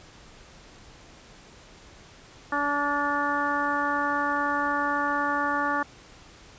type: harmonic tone with a mistuned harmonic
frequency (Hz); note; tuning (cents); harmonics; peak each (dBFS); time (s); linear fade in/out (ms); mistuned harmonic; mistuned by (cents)
288; D4; -34; 1 / 2 / 3 / 4 / 5 / 6; -32 / -34 / -30 / -28 / -30 / -32; 2.52-5.83; 5; 6; +27
effects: pink hiss -50 dBFS RMS until 6.58 s + resampled to 16000 Hz